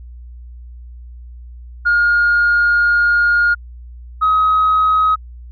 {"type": "tone pair in turn", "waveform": "sine", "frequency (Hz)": [1423, 1267.7], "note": ["F6", "D#6"], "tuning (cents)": [32, 32], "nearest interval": "major second", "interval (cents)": 200, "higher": "first", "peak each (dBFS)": -9, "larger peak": "neither", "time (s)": [[1.85, 3.55], [4.21, 5.16]], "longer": "first", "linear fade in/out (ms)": 20, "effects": ["tanh soft clip ceiling -7 dBFS", "added 60 Hz sine -32 dBFS peak until 5.51 s"]}